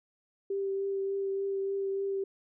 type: tone with vibrato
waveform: sine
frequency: 392 Hz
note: G4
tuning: in tune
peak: -29 dBFS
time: 0.5-2.24 s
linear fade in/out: 5 ms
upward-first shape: triangle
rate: 3.4 Hz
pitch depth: 15 cents each way
effects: none